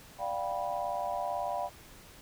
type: chord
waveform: sine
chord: G dominant seventh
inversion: second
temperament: just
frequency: 588 / 705.6 / 784 / 980 Hz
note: D5 / F5 / G5 / B5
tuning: +2 / +18 / 0 / -14 cents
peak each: -37 / -35 / -37 / -38 dBFS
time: 0.18-1.7 s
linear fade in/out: 50 ms
effects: pink hiss -53 dBFS RMS until 2.21 s